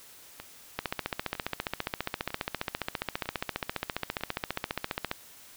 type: two click trains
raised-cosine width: 0.3 ms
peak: -13 / -23 dBFS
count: 65 / 5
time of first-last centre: 0.79-5.114 / 0.4-4.21 s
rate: 14.8 / 1.05 Hz
effects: white hiss -52 dBFS RMS until 5.56 s